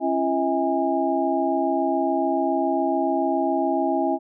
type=tone cluster; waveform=sine; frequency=273.5 / 340.6 / 643 / 819 Hz; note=C#4 / F4 / E5 / G#5; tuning=-23 / -43 / -43 / -24 cents; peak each=-25 dBFS; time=0-4.19 s; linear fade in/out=50 ms; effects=none